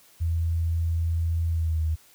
sine tone with pitch glide, 83 to 79.11 Hz, E2 to D#2, +12 to +29 cents, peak -22 dBFS, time 0.2-1.96 s, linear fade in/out 20 ms, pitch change -83 cents, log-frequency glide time 1.49-1.83 s, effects white hiss -56 dBFS RMS until 2.14 s

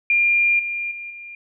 sine tone with level steps, 2400 Hz, D7, 37 cents sharp, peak -14 / -23 / -30 / -34 dBFS, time 0.1-1.35 s, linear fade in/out 2 ms, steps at 0.59 / 0.91 / 1.1 s, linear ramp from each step 5 ms, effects none

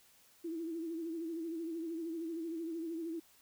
sine tone with vibrato, 329.6 Hz, E4, in tune, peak -37 dBFS, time 0.44-3.2 s, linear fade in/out 10 ms, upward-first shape sine, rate 13 Hz, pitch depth 63 cents each way, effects white hiss -65 dBFS RMS until 3.41 s

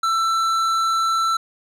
triangle tone with tanh clipping, 1334 Hz, E6, 20 cents sharp, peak -19 dBFS, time 0.03-1.37 s, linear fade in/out 5 ms, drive 16 dB, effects none

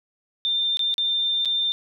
sine tone with dropouts, 3593 Hz, A7, 36 cents sharp, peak -20 dBFS, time 0.45-1.72 s, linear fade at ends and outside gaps 0 ms, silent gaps 0.771-0.793 / 0.941-0.981 / 1.449-1.456 s, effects none

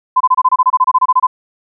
sine tone bursts, 1018 Hz, C6, 48 cents flat, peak -6 dBFS, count 16, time 0.16-1.27 s, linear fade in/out 10 ms, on 45 ms, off 26 ms, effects none

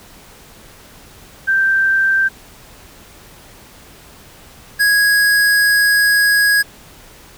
sine / square tone pair in turn, 1568 / 1657.6 Hz, G6 / G#6, 0 / -4 cents, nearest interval minor second, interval 96 cents, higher second, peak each -11 dBFS, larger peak neither, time 1.47-2.29 / 4.79-6.63 s, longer second, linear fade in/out 20 ms, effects pink hiss -42 dBFS RMS until 7.37 s

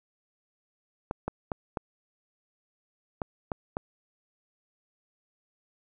clicks, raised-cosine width 1 ms, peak -16 dBFS, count 7, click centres 1.111 / 1.28 / 1.518 / 1.772 / 3.218 / 3.518 / 3.769 s, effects none

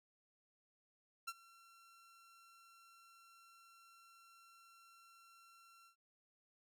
sawtooth tone with ADSR envelope, 1359 Hz, F6, 48 cents flat, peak -36 dBFS, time 1.27-5.96 s, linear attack 14 ms, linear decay 42 ms, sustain -23 dB, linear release 100 ms, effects none

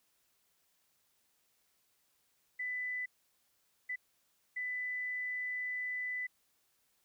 sine tone bursts at uneven times, 1996 Hz, B6, 18 cents sharp, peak -35 dBFS, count 3, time 2.59-3.06 / 3.89-3.96 / 4.56-6.27 s, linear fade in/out 10 ms, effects white hiss -75 dBFS RMS until 7.04 s

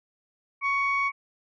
sine tone pair together, 1108.7 / 2238 Hz, C#6 / C#7, 0 / +16 cents, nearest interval octave, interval 1216 cents, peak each -25 / -24 dBFS, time 0.61-1.12 s, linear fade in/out 50 ms, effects tanh soft clip ceiling -17 dBFS

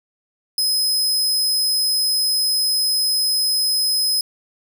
sawtooth tone, 5080 Hz, D#8, 35 cents sharp, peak -14 dBFS, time 0.58-4.21 s, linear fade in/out 2 ms, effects none

